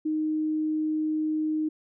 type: tone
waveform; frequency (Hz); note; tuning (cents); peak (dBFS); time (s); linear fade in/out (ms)
sine; 310; D#4; -6; -24; 0.05-1.69; 10
effects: none